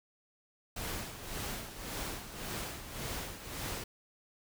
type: noise with tremolo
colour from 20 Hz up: pink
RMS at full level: -38 dBFS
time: 0.76-3.84 s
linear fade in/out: 5 ms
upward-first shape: sine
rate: 1.8 Hz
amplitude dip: 65%
effects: none